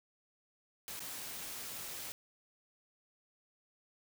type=noise with dropouts; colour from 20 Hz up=white; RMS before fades=-44 dBFS; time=0.88-2.12 s; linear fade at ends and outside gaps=0 ms; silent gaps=0.994-1.004 s; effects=none